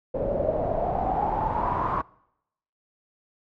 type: noise with low-pass filter sweep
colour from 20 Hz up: pink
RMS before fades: -26 dBFS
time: 0.14-2.02 s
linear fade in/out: 10 ms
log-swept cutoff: 530 to 1100 Hz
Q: 7.8
effects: noise-tail reverb RT60 0.8 s tail -24 dB re dry